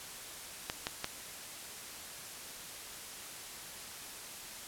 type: clicks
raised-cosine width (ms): 0.2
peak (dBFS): -16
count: 3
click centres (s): 0.699 / 0.869 / 1.044
effects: white hiss -46 dBFS RMS until 4.67 s + low-pass 12000 Hz 12 dB/octave